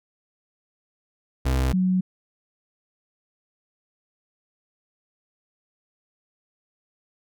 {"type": "tone pair in turn", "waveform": ["35% pulse", "sine"], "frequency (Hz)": [65.1, 184.88], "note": ["C2", "F#3"], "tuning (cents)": [-8, -1], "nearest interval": "octave + tritone", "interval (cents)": 1807, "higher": "second", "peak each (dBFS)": -18, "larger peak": "neither", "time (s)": [[1.45, 1.73], [1.73, 2.01]], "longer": "neither", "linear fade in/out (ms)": 10, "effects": []}